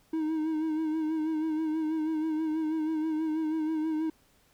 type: tone with vibrato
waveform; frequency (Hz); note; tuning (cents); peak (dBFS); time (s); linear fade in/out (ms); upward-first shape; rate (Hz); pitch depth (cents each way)
triangle; 314.3; D#4; +18; -25; 0.13-4.1; 5; sine; 6.2; 43
effects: pink hiss -65 dBFS RMS until 4.53 s